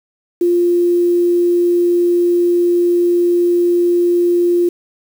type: tone with quantisation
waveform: sine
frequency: 349.2 Hz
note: F4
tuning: in tune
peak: -10 dBFS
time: 0.41-4.69 s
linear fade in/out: 5 ms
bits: 6
effects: none